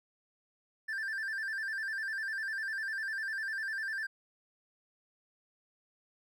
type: tone with vibrato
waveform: triangle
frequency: 1671 Hz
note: G#6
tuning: 10 cents sharp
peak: -32 dBFS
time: 0.88-4.07 s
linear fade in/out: 10 ms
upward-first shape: square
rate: 10 Hz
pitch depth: 91 cents each way
effects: none